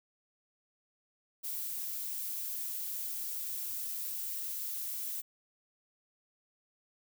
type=noise; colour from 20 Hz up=violet; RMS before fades=-38 dBFS; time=1.43-5.22 s; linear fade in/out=20 ms; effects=none